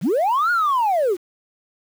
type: linear two-way sweep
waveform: sine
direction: up then down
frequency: 123.47 to 1457 to 322.6 Hz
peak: -14 dBFS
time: 0.01-1.17 s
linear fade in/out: 50 ms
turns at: 0.51 s
effects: tanh soft clip ceiling -14 dBFS + 7-bit